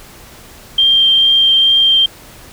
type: tone with vibrato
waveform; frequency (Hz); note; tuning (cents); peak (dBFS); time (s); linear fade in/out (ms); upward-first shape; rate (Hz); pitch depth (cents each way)
sine; 3172; G7; +20; -7; 0.78-2.06; 5; triangle; 2.3; 8
effects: pink hiss -38 dBFS RMS until 2.52 s